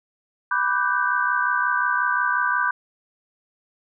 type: chord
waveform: sine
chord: G major seventh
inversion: first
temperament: equal with one note detuned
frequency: 987.8 / 1174.7 / 1502.4 / 1568 Hz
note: B5 / D6 / F#6 / G6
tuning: 0 / 0 / +26 / 0 cents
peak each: -25 / -25 / -24 / -24 dBFS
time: 0.51-2.71 s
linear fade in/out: 5 ms
effects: none